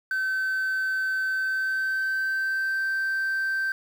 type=tone with pitch glide; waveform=sine; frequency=1535 to 1560 Hz; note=G6 to G6; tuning=-37 to -9 cents; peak=-21 dBFS; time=0.11-3.72 s; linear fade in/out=2 ms; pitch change=+28 cents; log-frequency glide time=1.25-2.82 s; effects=tanh soft clip ceiling -23 dBFS + 8-bit